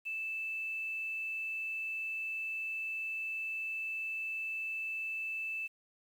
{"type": "tone with quantisation", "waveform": "sine", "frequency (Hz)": 2637, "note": "E7", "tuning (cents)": 0, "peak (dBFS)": -35, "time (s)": [0.05, 5.68], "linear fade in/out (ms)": 20, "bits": 10, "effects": []}